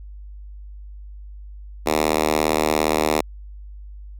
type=tone with high-pass filter; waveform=5% pulse; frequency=77.4 Hz; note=D#2; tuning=9 cents flat; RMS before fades=-20 dBFS; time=1.86-3.21 s; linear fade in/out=5 ms; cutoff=300 Hz; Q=1; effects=added 50 Hz sine -35 dBFS peak until 4.19 s